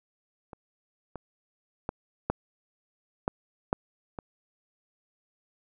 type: clicks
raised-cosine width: 1 ms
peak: -28 / -23 / -16 / -11 / -12 / -10 / -22 dBFS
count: 7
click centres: 0.532 / 1.157 / 1.891 / 2.3 / 3.279 / 3.729 / 4.188 s
effects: none